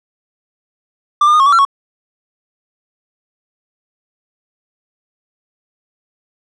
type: tone with pitch steps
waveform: triangle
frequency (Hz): 1180 / 1205 / 1228 / 1087 / 1147 / 1356 / 1108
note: D6 / D6 / D#6 / C#6 / D6 / E6 / C#6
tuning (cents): +8 / +44 / -23 / -34 / -41 / +49 / -1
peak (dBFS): -5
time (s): 1.21-1.651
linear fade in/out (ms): 5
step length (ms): 63
effects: resampled to 24000 Hz